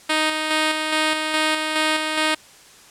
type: tone with tremolo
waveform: 5% pulse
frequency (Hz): 311.1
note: D#4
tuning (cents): 0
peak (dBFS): -6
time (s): 0.09-2.35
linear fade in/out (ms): 10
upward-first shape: square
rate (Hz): 2.4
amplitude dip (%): 40
effects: white hiss -47 dBFS RMS until 2.9 s + low-pass 9000 Hz 12 dB/octave